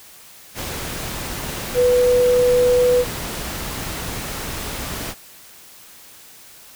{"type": "tone in noise", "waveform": "sine", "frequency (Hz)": 494.2, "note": "B4", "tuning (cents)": 1, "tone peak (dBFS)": -12, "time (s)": [1.74, 3.05], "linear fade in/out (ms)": 50, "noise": "pink", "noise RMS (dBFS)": -28, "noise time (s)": [0.54, 5.15], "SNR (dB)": 13, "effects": ["white hiss -44 dBFS RMS until 6.75 s"]}